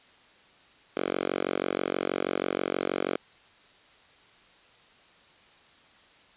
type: tone with high-pass filter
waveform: 5% pulse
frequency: 46.24 Hz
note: F#1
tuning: in tune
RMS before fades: -30 dBFS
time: 0.97-3.17 s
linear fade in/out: 0 ms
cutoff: 360 Hz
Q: 1.2
effects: white hiss -57 dBFS RMS until 6.36 s + resampled to 8000 Hz